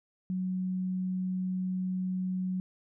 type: tone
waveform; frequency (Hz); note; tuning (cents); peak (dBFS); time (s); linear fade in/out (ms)
sine; 185; F#3; 0; -29; 0.3-2.6; 0
effects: none